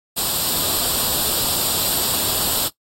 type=noise with comb filter; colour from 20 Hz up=white; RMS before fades=-20 dBFS; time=0.16-2.69 s; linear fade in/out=20 ms; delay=0.24 ms; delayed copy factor=+0.7; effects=noise-tail reverb RT60 0.1 s tail -17 dB re dry + AAC 48 kbps